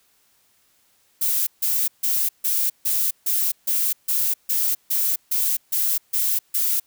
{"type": "noise bursts", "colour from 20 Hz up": "violet", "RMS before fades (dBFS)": -21, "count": 14, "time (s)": [1.21, 6.8], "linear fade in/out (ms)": 10, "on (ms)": 260, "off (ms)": 150, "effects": ["white hiss -62 dBFS RMS until 6.86 s"]}